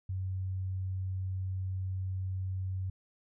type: tone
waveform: sine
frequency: 94 Hz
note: F#2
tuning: 28 cents sharp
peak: -32 dBFS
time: 0.09-2.9 s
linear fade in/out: 5 ms
effects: none